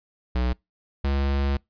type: tone pair in turn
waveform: square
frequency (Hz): 61.74 / 69.3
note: B1 / C#2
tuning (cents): 0 / 0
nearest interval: major second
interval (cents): 200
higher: second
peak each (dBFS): -22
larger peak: neither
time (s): 0.35-0.53 / 1.04-1.57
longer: second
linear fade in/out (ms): 5
effects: noise-tail reverb RT60 0.2 s tail -26 dB re dry + resampled to 11025 Hz